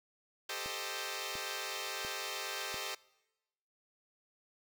5% pulse chord, A half-diminished seventh, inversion third, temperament equal, 392 / 440 / 523.3 / 622.3 Hz, G4 / A4 / C5 / Eb5, 0 / 0 / 0 / 0 cents, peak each -32 dBFS, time 0.49-2.95 s, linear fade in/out 5 ms
click train, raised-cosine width 2 ms, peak -34 dBFS, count 4, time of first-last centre 0.66-2.743 s, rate 1.44 Hz
effects noise-tail reverb RT60 1.0 s tail -23 dB re dry

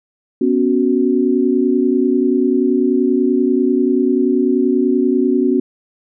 sine chord, B suspended second, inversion none, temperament equal, 246.9 / 277.2 / 370 Hz, B3 / C#4 / F#4, 0 / 0 / 0 cents, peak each -16 dBFS, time 0.41-5.6 s, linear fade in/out 5 ms, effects none

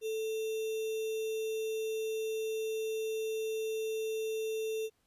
sine tone with sample-and-hold, 440 Hz, A4, in tune, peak -32 dBFS, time 0.01-4.9 s, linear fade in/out 50 ms, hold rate 3150 Hz, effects pink hiss -75 dBFS RMS until 5.06 s + resampled to 32000 Hz

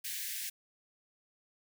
white high-pass noise, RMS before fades -39 dBFS, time 0.04-0.5 s, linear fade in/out 10 ms, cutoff 1600 Hz, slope 96 dB/octave, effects none

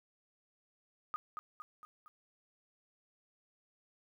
sine tone with echo, 1239 Hz, D#6, 8 cents flat, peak -34 dBFS, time 1.14-1.16 s, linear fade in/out 0 ms, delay 230 ms, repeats 4, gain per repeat -5 dB, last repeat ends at 2.08 s, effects 12-bit

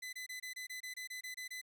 sawtooth tone bursts, 2012 Hz, B6, 32 cents sharp, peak -39 dBFS, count 12, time 0.02-1.615 s, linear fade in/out 10 ms, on 110 ms, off 25 ms, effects none

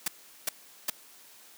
white noise bursts, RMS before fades -28 dBFS, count 3, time 0.06-0.9 s, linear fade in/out 5 ms, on 20 ms, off 390 ms, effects white hiss -54 dBFS RMS until 1.57 s + high-pass 200 Hz 12 dB/octave

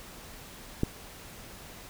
click, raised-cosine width 3 ms, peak -12 dBFS, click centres 0.834 s, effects pink hiss -47 dBFS RMS until 1.89 s

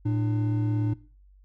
triangle tone pair together, 112.2 / 299.5 Hz, A2 / D4, +34 / +34 cents, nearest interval octave + perfect fourth, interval 1700 cents, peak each -22 / -27 dBFS, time 0.05-0.94 s, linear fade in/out 10 ms, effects noise-tail reverb RT60 0.4 s tail -20 dB re dry + added 48 Hz sine -52 dBFS peak until 1.44 s

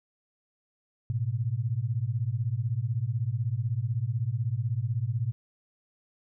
sine beating tone pair, 108.4 / 124.4 Hz, A2 / B2, -25 / +13 cents, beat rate 16 Hz, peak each -29 dBFS, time 1.1-5.32 s, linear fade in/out 0 ms, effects none

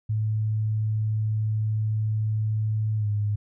sine tone with pitch glide, 108.3 to 104.07 Hz, A2 to G#2, -27 to +4 cents, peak -22 dBFS, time 0.09-3.36 s, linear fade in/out 10 ms, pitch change -69 cents, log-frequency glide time 2.97-3.07 s, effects none

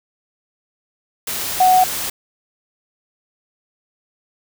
sine tone in noise, 740 Hz, F#5, in tune, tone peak -9 dBFS, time 1.6-1.84 s, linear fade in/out 5 ms, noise white, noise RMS -24 dBFS, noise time 1.27-2.1 s, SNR +12 dB, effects none

